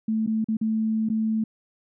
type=tone with dropouts; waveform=sine; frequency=220 Hz; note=A3; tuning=in tune; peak=-21 dBFS; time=0.08-1.44 s; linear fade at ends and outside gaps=5 ms; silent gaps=0.264-0.273 / 0.444-0.485 / 0.57-0.612 / 1.089-1.099 s; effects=none